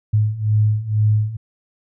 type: beating tone pair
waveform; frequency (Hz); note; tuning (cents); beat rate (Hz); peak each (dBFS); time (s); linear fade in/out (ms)
sine; 105.6 / 107.7; G#2 / A2; +29 / -37; 2.1; -19 / -16; 0.13-1.37; 10
effects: none